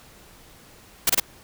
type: noise bursts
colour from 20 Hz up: white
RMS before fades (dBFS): -18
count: 3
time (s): 1.07-1.2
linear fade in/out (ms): 5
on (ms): 26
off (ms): 26
effects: pink hiss -50 dBFS RMS until 1.43 s